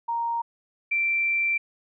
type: tone pair in turn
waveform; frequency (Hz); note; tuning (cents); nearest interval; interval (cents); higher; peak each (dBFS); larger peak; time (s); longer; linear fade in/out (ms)
sine; 932.3 / 2349; A#5 / D7; 0 / 0; octave + major third; 1600; second; -24 / -21; second; 0.08-0.42 / 0.91-1.58; second; 10
effects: none